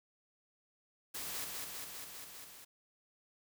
white noise with echo, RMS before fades -42 dBFS, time 1.14-1.45 s, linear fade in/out 10 ms, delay 200 ms, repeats 6, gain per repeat -2 dB, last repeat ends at 2.65 s, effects none

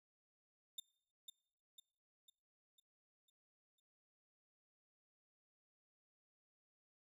sawtooth tone with echo, 3616 Hz, A7, 47 cents sharp, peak -40 dBFS, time 0.78-0.8 s, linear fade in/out 5 ms, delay 500 ms, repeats 6, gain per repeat -6 dB, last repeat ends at 3.8 s, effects noise-tail reverb RT60 0.8 s tail -24 dB re dry

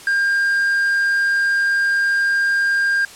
triangle tone, 1603 Hz, G6, 38 cents sharp, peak -13 dBFS, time 0.07-3.05 s, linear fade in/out 2 ms, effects white hiss -39 dBFS RMS until 3.15 s + low-pass 9000 Hz 12 dB/octave

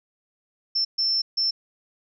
sine tone bursts at uneven times, 5350 Hz, E8, 25 cents sharp, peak -20 dBFS, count 3, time 0.75-0.85 / 0.98-1.22 / 1.37-1.51 s, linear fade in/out 10 ms, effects none

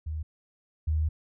sine tone pair in turn, 77.78 / 77.78 Hz, D#2 / D#2, 0 / 0 cents, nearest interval unison, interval 0 cents, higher neither, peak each -30 / -23 dBFS, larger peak second, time 0.06-0.23 / 0.87-1.09 s, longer second, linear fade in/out 10 ms, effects none

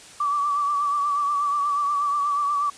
sine tone with vibrato, 1156 Hz, D6, 28 cents flat, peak -20 dBFS, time 0.2-2.7 s, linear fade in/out 5 ms, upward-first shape triangle, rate 8.3 Hz, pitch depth 52 cents each way, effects white hiss -45 dBFS RMS until 2.77 s + resampled to 22050 Hz

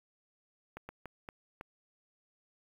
slowing click train, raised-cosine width 0.5 ms, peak -28 dBFS, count 5, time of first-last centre 0.77-1.611 s, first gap 120 ms, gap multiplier 1.39, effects 9-bit

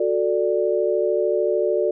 sine chord, D major, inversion first, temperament just, 367.1 / 440.5 / 587.3 Hz, F#4 / A4 / D5, -14 / +2 / 0 cents, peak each -22 dBFS, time 0-1.91 s, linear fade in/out 5 ms, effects none

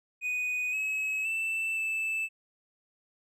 triangle tone with pitch steps, 2486 / 2567 / 2656 / 2635 Hz, D#7 / E7 / E7 / E7, -2 / -47 / +12 / -1 cents, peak -27 dBFS, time 0.21-2.29 s, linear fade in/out 50 ms, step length 520 ms, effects none

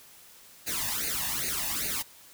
white noise with flanger, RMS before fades -31 dBFS, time 0.66-2.03 s, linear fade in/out 20 ms, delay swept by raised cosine 0.45 to 1.13 ms, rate 2.5 Hz, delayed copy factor +0.9, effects white hiss -53 dBFS RMS until 2.33 s

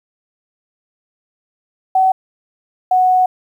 sine tone pair in turn, 756 / 738.7 Hz, F#5 / F#5, +37 / -3 cents, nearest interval unison, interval 40 cents, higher first, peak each -9 dBFS, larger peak neither, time 1.95-2.12 / 2.91-3.26 s, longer second, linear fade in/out 5 ms, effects 8-bit

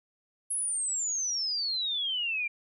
sine exponential sweep, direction down, 10770 to 2349 Hz, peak -28 dBFS, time 0.5-2.48 s, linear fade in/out 10 ms, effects none

